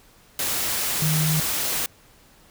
sine tone in noise, 155.56 Hz, D#3, in tune, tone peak -20 dBFS, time 1.02-1.4 s, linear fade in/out 2 ms, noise white, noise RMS -25 dBFS, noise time 0.39-1.86 s, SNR +2 dB, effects pink hiss -54 dBFS RMS until 2.5 s

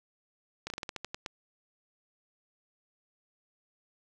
slowing click train, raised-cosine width 0.2 ms, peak -19 dBFS, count 10, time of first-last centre 0.67-1.262 s, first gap 31 ms, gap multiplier 1.18, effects none

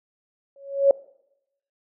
sine tone with exponential growth, 554.4 Hz, C#5, in tune, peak -9 dBFS, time 0.56-0.91 s, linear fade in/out 2 ms, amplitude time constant 75 ms, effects noise-tail reverb RT60 0.8 s tail -21 dB re dry

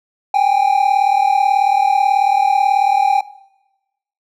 triangle tone pair together, 781.7 / 820 Hz, G5 / G#5, -5 / -22 cents, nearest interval minor second, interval 83 cents, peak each -12 dBFS, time 0.34-3.21 s, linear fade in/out 5 ms, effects noise-tail reverb RT60 1.0 s tail -21 dB re dry

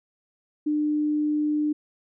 sine tone, 300 Hz, D4, 37 cents sharp, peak -21 dBFS, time 0.66-1.73 s, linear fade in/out 10 ms, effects none

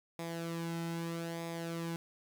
sawtooth tone with flanger, 167.2 Hz, E3, 25 cents sharp, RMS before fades -39 dBFS, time 0.19-1.96 s, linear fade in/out 0 ms, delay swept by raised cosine 0.68 to 1.78 ms, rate 0.79 Hz, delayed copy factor -0.6, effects none

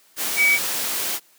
sine tone in noise, 2276 Hz, C#7, 45 cents sharp, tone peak -14 dBFS, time 0.36-0.59 s, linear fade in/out 50 ms, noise white, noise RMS -25 dBFS, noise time 0.16-1.2 s, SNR +8 dB, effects white hiss -56 dBFS RMS until 1.38 s + high-pass 200 Hz 12 dB/octave

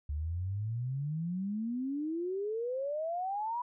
sine exponential sweep, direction up, 71 to 987.8 Hz, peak -32 dBFS, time 0.09-3.62 s, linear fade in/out 5 ms, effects none

